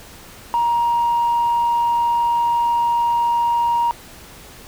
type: tone with tanh clipping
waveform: triangle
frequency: 943 Hz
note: A#5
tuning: 20 cents sharp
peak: -15 dBFS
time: 0.54-3.91 s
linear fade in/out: 0 ms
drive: 5 dB
effects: pink hiss -41 dBFS RMS until 4.67 s

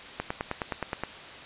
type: click train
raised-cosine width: 0.5 ms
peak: -14 dBFS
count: 9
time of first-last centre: 0.2-1.036 s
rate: 9.57 Hz
effects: white hiss -43 dBFS RMS until 1.45 s + resampled to 8000 Hz

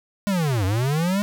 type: linear two-way sweep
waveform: square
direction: down then up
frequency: 208.6 to 90.2 to 208.6 Hz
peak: -20 dBFS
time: 0.27-1.22 s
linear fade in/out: 0 ms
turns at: 0.65 s
effects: none

